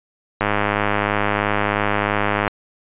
click train, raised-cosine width 0.5 ms, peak -3 dBFS, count 214, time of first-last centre 0.41-2.478 s, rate 103 Hz, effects resampled to 8000 Hz

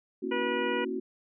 sine chord, F# dominant seventh, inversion first, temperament equal with one note detuned, 233.1 / 273.1 / 329.6 / 370 Hz, A#3 / C#4 / E4 / F#4, 0 / -26 / 0 / 0 cents, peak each -37 / -36 / -39 / -33 dBFS, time 0.22-1 s, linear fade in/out 10 ms
harmonic tone, 485.2 Hz, B4, 31 cents flat, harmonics 1 / 2 / 3 / 4 / 5 / 6, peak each -32 / -35 / -37 / -38 / -39 / -40 dBFS, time 0.31-0.85 s, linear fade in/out 10 ms
effects none

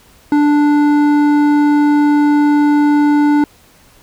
sine tone with hard clipping, 293.7 Hz, D4, in tune, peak -10 dBFS, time 0.32-3.44 s, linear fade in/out 2 ms, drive 10 dB, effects pink hiss -47 dBFS RMS until 4.02 s

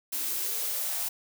blue noise with high-pass filter sweep, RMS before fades -31 dBFS, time 0.12-1.09 s, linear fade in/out 10 ms, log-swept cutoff 270 to 790 Hz, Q 5, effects none

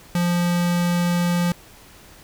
square tone with notch filter, 174.61 Hz, F3, in tune, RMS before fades -20 dBFS, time 0.15-1.52 s, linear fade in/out 2 ms, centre 400 Hz, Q 1.7, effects pink hiss -47 dBFS RMS until 2.23 s

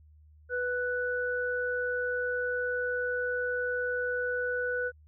sine tone pair together, 493.9 / 1483.5 Hz, B4 / F#6, 0 / +4 cents, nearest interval octave + perfect fifth, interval 1904 cents, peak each -31 / -31 dBFS, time 0.49-4.92 s, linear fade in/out 50 ms, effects added 76 Hz sine -54 dBFS peak until 5.07 s

